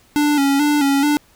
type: tone with vibrato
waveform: square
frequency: 286 Hz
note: D4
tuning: 46 cents flat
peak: -14 dBFS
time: 0.16-1.17 s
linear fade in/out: 0 ms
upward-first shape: square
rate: 2.3 Hz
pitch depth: 52 cents each way
effects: pink hiss -53 dBFS RMS until 1.35 s